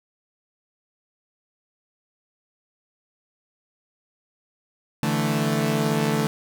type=chord; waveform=sawtooth; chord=D suspended second; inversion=none; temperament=equal; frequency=146.83 / 164.81 / 220 Hz; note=D3 / E3 / A3; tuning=0 / 0 / 0 cents; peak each=-21 / -23 / -20 dBFS; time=5.03-6.27 s; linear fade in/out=0 ms; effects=none